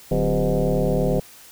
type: tone with frequency modulation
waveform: sine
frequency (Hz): 182.2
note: F#3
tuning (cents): -26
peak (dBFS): -17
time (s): 0.11-1.2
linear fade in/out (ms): 5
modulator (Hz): 109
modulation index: 4
effects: white hiss -46 dBFS RMS until 1.51 s